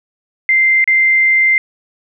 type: tone with dropouts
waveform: sine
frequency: 2087 Hz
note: C7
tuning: 5 cents flat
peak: -8 dBFS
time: 0.49-1.58 s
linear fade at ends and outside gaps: 1 ms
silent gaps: 0.842-0.876 s
effects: none